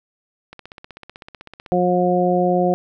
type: click train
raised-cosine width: 0.3 ms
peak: -21 dBFS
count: 19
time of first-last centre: 0.53-1.662 s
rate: 15.9 Hz
type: harmonic tone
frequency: 179.3 Hz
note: F3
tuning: 46 cents sharp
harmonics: 1 / 2 / 3 / 4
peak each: -20 / -20 / -20 / -20 dBFS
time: 1.72-2.74 s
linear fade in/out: 0 ms
effects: none